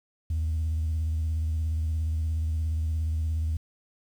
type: tone with vibrato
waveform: sine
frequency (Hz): 79.5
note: D#2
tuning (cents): +38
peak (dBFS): -23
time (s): 0.3-3.57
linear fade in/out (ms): 5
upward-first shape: square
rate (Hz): 17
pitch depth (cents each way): 41
effects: tanh soft clip ceiling -22 dBFS + 9-bit